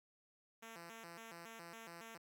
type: tone with vibrato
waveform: 5% pulse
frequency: 196 Hz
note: G3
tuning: in tune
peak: -40 dBFS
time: 0.62-2.18 s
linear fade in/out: 10 ms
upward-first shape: square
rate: 3.6 Hz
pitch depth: 250 cents each way
effects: none